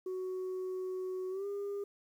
sine tone with pitch glide, 371.6 to 402.9 Hz, F#4 to G4, +7 to +48 cents, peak -33 dBFS, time 0.06-1.84 s, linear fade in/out 5 ms, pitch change +141 cents, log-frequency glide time 1.3-1.46 s, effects tanh soft clip ceiling -34 dBFS + 11-bit

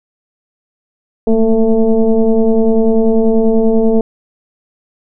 sine tone with frequency modulation, 226.1 Hz, A3, 47 cents sharp, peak -7 dBFS, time 1.27-4.01 s, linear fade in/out 2 ms, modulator 221 Hz, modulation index 1.4, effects none

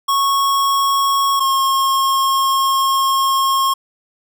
square tone pair in turn, 1102 / 1079.3 Hz, C#6 / C#6, -11 / -47 cents, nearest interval unison, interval 36 cents, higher first, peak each -14 dBFS, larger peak neither, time 0.08-1.4 / 1.4-3.74 s, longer second, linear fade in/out 10 ms, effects none

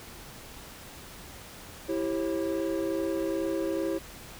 triangle chord, C# diminished, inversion first, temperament equal with one note detuned, 329.6 / 392 / 541.1 Hz, E4 / G4 / C#5, 0 / 0 / -42 cents, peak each -28 / -31 / -31 dBFS, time 1.88-3.99 s, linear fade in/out 20 ms, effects pink hiss -46 dBFS RMS until 4.39 s

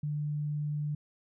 sine tone, 148.5 Hz, D3, 20 cents sharp, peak -30 dBFS, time 0.03-0.95 s, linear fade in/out 5 ms, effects none

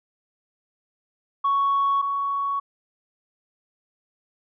sine tone pair in turn, 1112 / 1116.4 Hz, C#6 / C#6, +5 / +12 cents, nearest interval unison, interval 7 cents, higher second, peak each -17 / -22 dBFS, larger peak first, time 1.44-2.02 / 2.02-2.6 s, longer neither, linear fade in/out 10 ms, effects tanh soft clip ceiling -15 dBFS

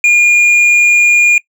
sine tone with hard clipping, 2423 Hz, D#7, 47 cents flat, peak -6 dBFS, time 0.04-1.38 s, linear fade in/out 2 ms, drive 4 dB, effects noise-tail reverb RT60 0.1 s tail -21 dB re dry

